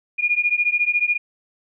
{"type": "beating tone pair", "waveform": "sine", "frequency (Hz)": [2426, 2440], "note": ["D#7", "D#7"], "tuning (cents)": [-44, -34], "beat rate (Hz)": 14, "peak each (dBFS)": -20, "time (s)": [0.18, 1.18], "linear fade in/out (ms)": 20, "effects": []}